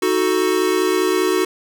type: chord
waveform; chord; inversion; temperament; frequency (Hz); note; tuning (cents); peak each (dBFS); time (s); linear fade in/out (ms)
square; D# diminished; none; equal with one note detuned; 314.9 / 370 / 440; D#4 / F#4 / A4; +21 / 0 / 0; -23 / -18 / -23; 0.02-1.45; 5
effects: none